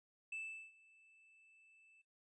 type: tone with ADSR envelope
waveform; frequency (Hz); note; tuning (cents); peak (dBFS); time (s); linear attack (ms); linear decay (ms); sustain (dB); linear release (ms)
triangle; 2637; E7; 0; -40; 0.32-2.02; 5; 390; -24; 10
effects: noise-tail reverb RT60 0.2 s tail -20 dB re dry + resampled to 22050 Hz